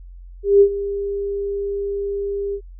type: tone with ADSR envelope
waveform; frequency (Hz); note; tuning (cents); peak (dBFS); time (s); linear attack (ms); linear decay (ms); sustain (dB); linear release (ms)
sine; 400.9; G4; +39; -6; 0.43-2.61; 180; 76; -15; 69
effects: added 44 Hz sine -36 dBFS peak until 2.79 s